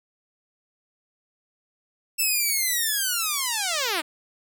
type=linear sweep; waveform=5% pulse; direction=down; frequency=2670 to 287.3 Hz; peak=-12 dBFS; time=2.18-4.02 s; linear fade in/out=20 ms; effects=none